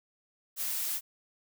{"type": "noise", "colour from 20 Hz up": "blue", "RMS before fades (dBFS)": -33, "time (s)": [0.56, 1.01], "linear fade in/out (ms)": 50, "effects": []}